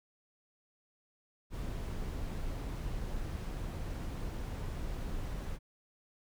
brown noise, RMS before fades -38 dBFS, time 1.5-5.59 s, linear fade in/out 50 ms, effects none

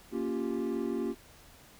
triangle chord, G half-diminished seventh, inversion first, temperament equal with one note detuned, 233.1 / 278.6 / 349.2 / 392 Hz, Bb3 / Db4 / F4 / G4, 0 / +9 / 0 / 0 cents, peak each -33 / -34 / -33 / -34 dBFS, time 0.11-1.15 s, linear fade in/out 50 ms, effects tanh soft clip ceiling -19 dBFS + pink hiss -56 dBFS RMS until 1.79 s

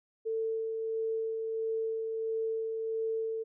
sine tone with tremolo, 446.6 Hz, A4, 26 cents sharp, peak -29 dBFS, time 0.25-3.44 s, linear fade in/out 20 ms, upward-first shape sine, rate 1.5 Hz, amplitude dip 30%, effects none

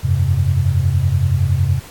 sine chord, F suspended second, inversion none, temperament equal with one note detuned, 87.31 / 98 / 132.79 Hz, F2 / G2 / C3, 0 / 0 / +26 cents, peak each -17 dBFS, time 0.03-1.8 s, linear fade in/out 20 ms, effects pink hiss -39 dBFS RMS until 1.9 s + AAC 64 kbps

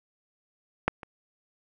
clicks, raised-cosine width 0.5 ms, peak -7 / -25 dBFS, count 2, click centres 0.88 / 1.032 s, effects none

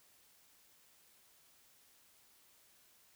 silence, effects white hiss -67 dBFS RMS until 3.15 s

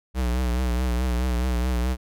square tone with vibrato, 61.74 Hz, B1, in tune, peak -22 dBFS, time 0.14-1.97 s, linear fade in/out 50 ms, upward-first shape triangle, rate 4.7 Hz, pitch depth 84 cents each way, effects none

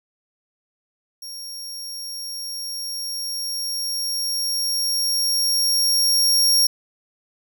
sawtooth tone with level ramp, 5570 Hz, F8, 5 cents flat, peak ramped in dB -30 to -11 dBFS, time 1.22-6.67 s, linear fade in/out 5 ms, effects none

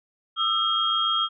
sine tone cluster, 1222 / 1329 / 3243 Hz, D#6 / E6 / G#7, -32 / +14 / -42 cents, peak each -29 / -25 / -23 dBFS, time 0.36-1.29 s, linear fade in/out 50 ms, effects none

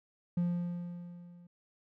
triangle tone with level ramp, 174.61 Hz, F3, in tune, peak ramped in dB -24 to -51 dBFS, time 0.37-1.47 s, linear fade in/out 5 ms, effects tanh soft clip ceiling -20 dBFS

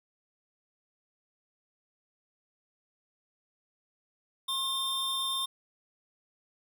square tone pair together, 1073 / 3609 Hz, C6 / A7, +43 / +43 cents, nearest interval octave + major sixth, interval 2100 cents, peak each -37 / -31 dBFS, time 4.48-5.46 s, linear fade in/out 10 ms, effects none

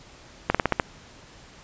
slowing click train, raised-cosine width 0.5 ms, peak -4 dBFS, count 6, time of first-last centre 0.5-0.798 s, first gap 46 ms, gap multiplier 1.13, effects pink hiss -49 dBFS RMS until 1.63 s + resampled to 16000 Hz

